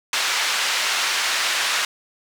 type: band-pass noise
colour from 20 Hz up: pink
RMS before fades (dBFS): -22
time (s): 0.13-1.85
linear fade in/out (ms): 2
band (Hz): 1400 to 6000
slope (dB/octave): 12
effects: none